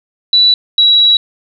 sine tone pair in turn, 3951 / 3894 Hz, B7 / B7, 0 / -25 cents, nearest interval unison, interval 25 cents, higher first, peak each -5 dBFS, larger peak neither, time 0.33-0.54 / 0.78-1.17 s, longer second, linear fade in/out 2 ms, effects none

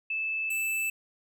sine / square tone pair in turn, 2625 / 2636 Hz, E7 / E7, -8 / -1 cents, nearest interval unison, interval 7 cents, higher second, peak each -28 dBFS, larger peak neither, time 0.1-0.5 / 0.5-0.9 s, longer neither, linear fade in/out 5 ms, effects none

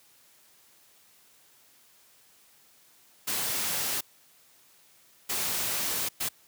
white noise bursts at uneven times, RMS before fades -30 dBFS, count 3, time 3.27-4.01 / 5.29-6.09 / 6.2-6.29 s, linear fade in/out 10 ms, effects white hiss -60 dBFS RMS until 6.47 s + high-pass 80 Hz 12 dB/octave

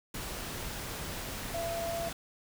sine tone in noise, 674 Hz, E5, 38 cents sharp, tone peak -33 dBFS, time 1.54-2.09 s, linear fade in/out 5 ms, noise pink, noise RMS -39 dBFS, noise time 0.14-2.13 s, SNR +3 dB, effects none

